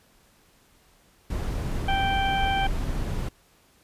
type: noise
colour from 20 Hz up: brown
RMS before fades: -28 dBFS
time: 1.3-3.29 s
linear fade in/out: 5 ms
type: harmonic tone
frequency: 782 Hz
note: G5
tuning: 4 cents flat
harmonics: 1 / 2 / 3 / 4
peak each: -24 / -31 / -33 / -33 dBFS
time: 1.88-2.67 s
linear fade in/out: 5 ms
effects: pink hiss -60 dBFS RMS until 3.83 s + resampled to 32000 Hz